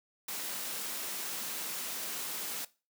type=high-pass noise; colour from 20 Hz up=white; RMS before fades=-38 dBFS; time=0.28-2.65 s; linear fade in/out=5 ms; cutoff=160 Hz; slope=24 dB/octave; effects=noise-tail reverb RT60 0.3 s tail -19 dB re dry